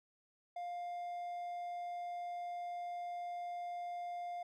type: tone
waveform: triangle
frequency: 703 Hz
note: F5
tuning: 11 cents sharp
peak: -38 dBFS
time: 0.56-4.43 s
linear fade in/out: 5 ms
effects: none